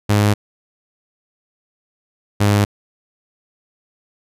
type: tone pair in turn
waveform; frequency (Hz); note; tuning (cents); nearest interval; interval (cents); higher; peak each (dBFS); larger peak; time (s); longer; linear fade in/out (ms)
sawtooth; 103.83 / 102.64; G#2 / G#2; 0 / -20; unison; 20; first; -8; neither; 0.09-0.34 / 2.4-2.65; neither; 10
effects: resampled to 32000 Hz